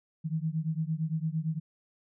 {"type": "beating tone pair", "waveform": "sine", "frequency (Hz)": [155.56, 164.36], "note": ["D#3", "E3"], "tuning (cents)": [0, -5], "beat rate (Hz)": 8.8, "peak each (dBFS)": [-31, -32], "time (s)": [0.24, 1.6], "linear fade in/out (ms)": 20, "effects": []}